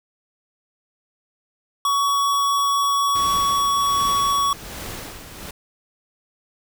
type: tone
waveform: square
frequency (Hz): 1124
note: C#6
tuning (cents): +24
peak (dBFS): -18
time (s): 1.85-4.53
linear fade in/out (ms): 2
type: noise with tremolo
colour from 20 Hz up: pink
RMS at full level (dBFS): -32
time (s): 3.15-5.51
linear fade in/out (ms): 5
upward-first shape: sine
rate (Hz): 1.3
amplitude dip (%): 60
effects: none